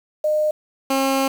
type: tone pair in turn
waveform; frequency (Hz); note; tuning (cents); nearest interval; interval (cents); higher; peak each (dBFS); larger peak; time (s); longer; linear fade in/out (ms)
sine / 15% pulse; 610 / 269.5; D#5 / C#4; -34 / -49; octave + major second; 1415; first; -16 / -11; second; 0.24-0.51 / 0.9-1.28; second; 5
effects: 7-bit